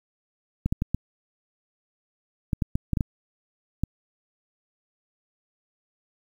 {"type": "clicks", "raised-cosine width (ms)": 5, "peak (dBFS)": -11, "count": 11, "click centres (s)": [0.66, 0.725, 0.821, 0.946, 2.532, 2.622, 2.755, 2.933, 2.972, 3.008, 3.836], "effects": ["8-bit"]}